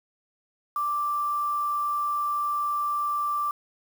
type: tone with quantisation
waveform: sine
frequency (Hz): 1174.7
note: D6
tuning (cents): 0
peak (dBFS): -24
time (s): 0.76-3.51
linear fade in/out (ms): 2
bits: 7
effects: none